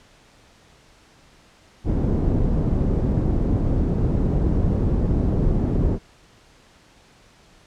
pink low-pass noise, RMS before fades -20 dBFS, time 1.84-5.99 s, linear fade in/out 50 ms, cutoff 320 Hz, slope 12 dB/octave, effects pink hiss -53 dBFS RMS until 7.66 s + low-pass 7000 Hz 12 dB/octave

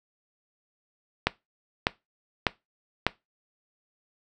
click train, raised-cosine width 0.3 ms, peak -4 dBFS, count 4, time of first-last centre 1.27-3.066 s, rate 1.67 Hz, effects noise-tail reverb RT60 0.2 s tail -19 dB re dry

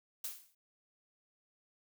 blue noise with exponential decay, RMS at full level -37 dBFS, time 0.24-0.55 s, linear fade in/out 5 ms, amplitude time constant 67 ms, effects none

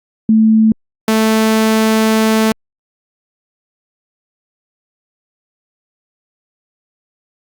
sine / sawtooth tone pair in turn, 220 / 220 Hz, A3 / A3, 0 / 0 cents, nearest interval unison, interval 0 cents, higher neither, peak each -6 dBFS, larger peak neither, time 0.29-0.72 / 1.08-2.52 s, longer second, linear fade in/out 2 ms, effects Opus 48 kbps

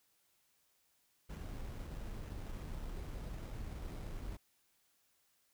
brown noise with sample-and-hold, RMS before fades -44 dBFS, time 1.29-4.37 s, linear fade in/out 10 ms, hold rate 4410 Hz, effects white hiss -75 dBFS RMS until 5.53 s

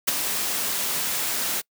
white noise with ADSR envelope, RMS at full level -19 dBFS, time 0.07-1.62 s, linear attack 14 ms, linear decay 20 ms, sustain -7 dB, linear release 28 ms, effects noise-tail reverb RT60 0.1 s tail -25 dB re dry + high-pass 150 Hz 12 dB/octave

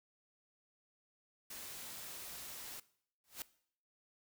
white noise, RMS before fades -48 dBFS, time 1.5-2.8 s, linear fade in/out 5 ms
white noise with exponential growth, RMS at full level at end -40 dBFS, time 3.24-3.42 s, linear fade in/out 1 ms, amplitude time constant 37 ms
effects noise-tail reverb RT60 0.6 s tail -19 dB re dry

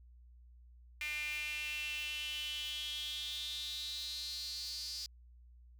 sawtooth tone with high-pass filter sweep, 299.5 Hz, D4, 34 cents sharp, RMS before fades -41 dBFS, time 1.01-5.06 s, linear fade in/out 0 ms, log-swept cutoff 2300 to 4800 Hz, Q 8, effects added 60 Hz sine -56 dBFS peak until 5.79 s

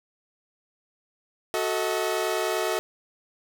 sawtooth chord, D# diminished, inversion first, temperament equal with one note detuned, 370 / 440 / 636.4 Hz, F#4 / A4 / D#5, 0 / 0 / +39 cents, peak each -25 dBFS, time 1.54-2.79 s, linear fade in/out 0 ms, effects none

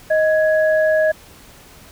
sine tone pair together, 626.7 / 1670 Hz, D#5 / G#6, +12 / +9 cents, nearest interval octave + perfect fourth, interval 1697 cents, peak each -13 / -21 dBFS, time 0.1-1.12 s, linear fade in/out 10 ms, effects pink hiss -44 dBFS RMS until 1.91 s

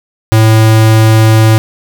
square tone, 110.5 Hz, A2, 8 cents sharp, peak -4 dBFS, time 0.32-1.58 s, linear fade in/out 0 ms, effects none

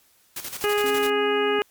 white noise with tremolo, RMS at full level -32 dBFS, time 0.36-1.1 s, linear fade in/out 5 ms, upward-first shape square, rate 12 Hz, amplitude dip 65%
harmonic tone, 414.1 Hz, G#4, 5 cents flat, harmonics 1 / 2 / 3 / 4 / 5 / 6 / 7, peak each -21 / -30 / -29 / -30 / -34 / -33 / -31 dBFS, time 0.64-1.62 s, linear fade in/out 0 ms
triangle tone, 270.6 Hz, C#4, 42 cents flat, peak -29 dBFS, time 0.84-1.59 s, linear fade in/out 0 ms
effects white hiss -60 dBFS RMS until 1.7 s + MP3 96 kbps

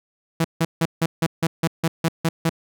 sawtooth tone bursts, 164.2 Hz, E3, 6 cents flat, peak -13 dBFS, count 11, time 0.4-2.495 s, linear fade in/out 5 ms, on 45 ms, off 160 ms, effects none

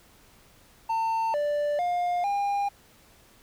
triangle tone with pitch steps, 900 / 587 / 708 / 806 Hz, A5 / D5 / F5 / G5, +39 / -1 / +23 / +48 cents, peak -22 dBFS, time 0.89-2.69 s, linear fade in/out 10 ms, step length 450 ms, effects pink hiss -57 dBFS RMS until 3.42 s

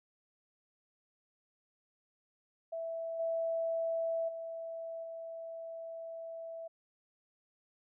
sine tone with level steps, 659.3 Hz, E5, in tune, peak -36 / -31 / -39 / -41 dBFS, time 2.72-6.68 s, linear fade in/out 10 ms, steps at 3.19 / 4.28 / 5.03 s, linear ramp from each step 10 ms, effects none

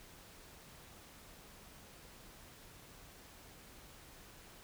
silence, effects pink hiss -57 dBFS RMS until 4.63 s

